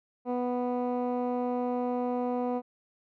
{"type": "tone with low-pass filter", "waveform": "15% pulse", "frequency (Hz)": 246.9, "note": "B3", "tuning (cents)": 0, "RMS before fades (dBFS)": -30, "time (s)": [0.25, 2.62], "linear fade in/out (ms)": 50, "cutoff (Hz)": 770, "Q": 0.86, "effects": []}